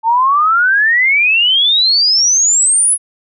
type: exponential sweep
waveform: sine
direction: up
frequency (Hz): 880 to 10548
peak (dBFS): -8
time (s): 0.03-2.98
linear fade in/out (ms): 50
effects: none